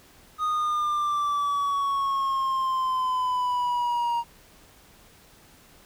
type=exponential sweep; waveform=triangle; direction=down; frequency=1244.5 to 937 Hz; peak=-21 dBFS; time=0.38-4.24 s; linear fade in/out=50 ms; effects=pink hiss -54 dBFS RMS until 5.85 s